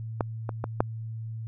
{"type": "clicks", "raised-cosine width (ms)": 1, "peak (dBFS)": [-11, -18, -15, -7], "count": 4, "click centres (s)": [0.208, 0.492, 0.641, 0.805], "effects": ["added 112 Hz sine -33 dBFS peak until 1.47 s"]}